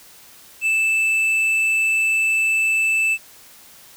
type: tone with tanh clipping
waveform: sine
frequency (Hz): 2637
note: E7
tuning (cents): 0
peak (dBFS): -17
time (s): 0.61-3.18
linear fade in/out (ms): 50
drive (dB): 6
effects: white hiss -46 dBFS RMS until 3.96 s